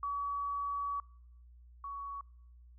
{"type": "tone pair in turn", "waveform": "sine", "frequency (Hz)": [1136, 1121.7], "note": ["C#6", "C#6"], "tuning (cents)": [42, 20], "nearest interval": "unison", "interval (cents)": 22, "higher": "first", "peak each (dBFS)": [-33, -39], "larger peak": "first", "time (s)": [[0.03, 1], [1.84, 2.21]], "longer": "first", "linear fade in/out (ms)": 2, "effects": ["noise-tail reverb RT60 0.9 s tail -26 dB re dry", "added 60 Hz sine -54 dBFS peak until 2.78 s"]}